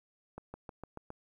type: accelerating click train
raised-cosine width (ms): 1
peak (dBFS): -29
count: 6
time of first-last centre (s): 0.38-1.104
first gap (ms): 160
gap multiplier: 0.95
effects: 11-bit